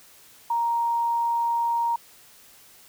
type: tone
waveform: sine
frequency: 935 Hz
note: A#5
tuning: 5 cents sharp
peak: -21 dBFS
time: 0.5-1.96 s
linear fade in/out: 5 ms
effects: white hiss -52 dBFS RMS until 2.88 s